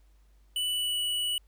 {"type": "tone with pitch glide", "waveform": "square", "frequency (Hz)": [2973, 2947], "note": ["F#7", "F#7"], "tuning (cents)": [8, -8], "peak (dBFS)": -28, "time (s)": [0.56, 1.38], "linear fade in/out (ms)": 2, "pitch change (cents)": -16, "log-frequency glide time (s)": [0.67, 1], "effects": ["added 50 Hz sine -57 dBFS peak until 1.47 s", "pink hiss -72 dBFS RMS until 1.47 s"]}